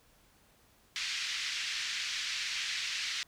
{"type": "band-pass noise", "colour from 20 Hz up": "pink", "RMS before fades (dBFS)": -36, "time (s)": [0.96, 3.23], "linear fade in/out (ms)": 0, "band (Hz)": [1900, 5800], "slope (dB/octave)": 24, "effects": ["pink hiss -65 dBFS RMS until 3.27 s"]}